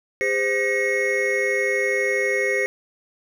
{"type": "tone cluster", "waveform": "triangle", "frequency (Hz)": [404.8, 517, 1896, 2184], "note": ["G#4", "C5", "A#6", "C#7"], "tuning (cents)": [-44, -21, 29, -26], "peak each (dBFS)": -23, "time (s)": [0.21, 2.66], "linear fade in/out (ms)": 0, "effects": []}